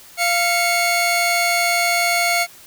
sawtooth tone pair together, 693 / 2200 Hz, F5 / C#7, -14 / -14 cents, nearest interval octave + minor sixth, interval 2000 cents, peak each -15 dBFS, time 0.17-2.47 s, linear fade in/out 50 ms, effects white hiss -44 dBFS RMS until 2.66 s

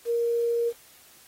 sine tone with quantisation, 469.4 Hz, A#4, 12 cents sharp, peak -22 dBFS, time 0.05-0.73 s, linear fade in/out 50 ms, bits 8, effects white hiss -54 dBFS RMS until 1.27 s + AAC 48 kbps

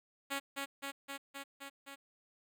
5% pulse tone with echo, 277.2 Hz, C#4, in tune, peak -24 dBFS, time 0.3-0.4 s, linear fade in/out 20 ms, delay 260 ms, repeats 6, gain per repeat -2 dB, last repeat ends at 1.96 s, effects none

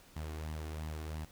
sawtooth tone with flanger, 77.78 Hz, D#2, in tune, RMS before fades -41 dBFS, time 0.16-1.25 s, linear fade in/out 5 ms, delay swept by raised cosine 1 to 2.8 ms, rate 2.9 Hz, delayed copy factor +0.5, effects pink hiss -60 dBFS RMS until 1.31 s

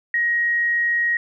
sine tone, 1887 Hz, A#6, 21 cents sharp, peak -17 dBFS, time 0.14-1.17 s, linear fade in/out 2 ms, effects none

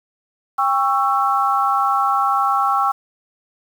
sine chord, C# diminished, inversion second, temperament just, 798.3 / 1108.7 / 1330.5 Hz, G5 / C#6 / E6, +31 / 0 / +16 cents, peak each -19 dBFS, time 0.58-2.92 s, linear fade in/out 10 ms, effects 7-bit

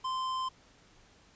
sine tone with hard clipping, 1038 Hz, C6, 14 cents flat, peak -33 dBFS, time 0.04-0.49 s, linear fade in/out 10 ms, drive 11 dB, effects pink hiss -61 dBFS RMS until 1.35 s + resampled to 16000 Hz

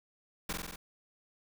pink noise with echo, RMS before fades -35 dBFS, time 0.49-0.53 s, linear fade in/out 5 ms, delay 46 ms, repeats 5, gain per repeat -2 dB, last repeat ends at 0.76 s, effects none

